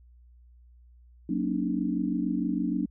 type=chord; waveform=sine; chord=D# minor seventh; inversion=first; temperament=equal with one note detuned; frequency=185 / 233.1 / 277.2 / 303.7 Hz; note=F#3 / A#3 / C#4 / D#4; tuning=0 / 0 / 0 / -42 cents; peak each=-31 dBFS; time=1.29-2.86 s; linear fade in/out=5 ms; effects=added 60 Hz sine -52 dBFS peak until 2.9 s